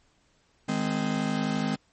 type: chord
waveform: 45% pulse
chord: Ab major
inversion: second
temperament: just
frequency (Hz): 155.74 / 207.7 / 259.6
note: Eb3 / Ab3 / C4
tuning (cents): +2 / 0 / -13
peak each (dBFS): -32 / -29 / -30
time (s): 0.68-1.76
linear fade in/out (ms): 10
effects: pink hiss -66 dBFS RMS until 1.92 s + MP3 32 kbps